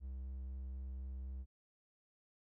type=tone with vibrato; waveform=triangle; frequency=65.2 Hz; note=C2; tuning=5 cents flat; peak=-40 dBFS; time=0-1.46 s; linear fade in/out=50 ms; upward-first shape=triangle; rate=4 Hz; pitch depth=13 cents each way; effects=none